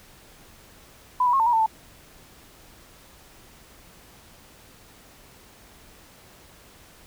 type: tone with pitch steps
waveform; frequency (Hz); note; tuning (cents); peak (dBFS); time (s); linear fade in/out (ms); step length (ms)
sine; 999 / 974 / 1081 / 899 / 961 / 895 / 883; B5 / B5 / C#6 / A5 / B5 / A5 / A5; +20 / -24 / -44 / +37 / -48 / +29 / +6; -17; 1.2-1.662; 5; 66
effects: pink hiss -51 dBFS RMS until 7.06 s